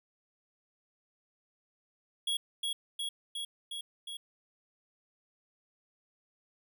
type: tone with echo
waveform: square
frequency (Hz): 3327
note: G#7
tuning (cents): +2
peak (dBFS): -30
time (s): 2.27-2.37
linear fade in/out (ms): 5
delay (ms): 360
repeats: 5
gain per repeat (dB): -2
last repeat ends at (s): 4.17
effects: none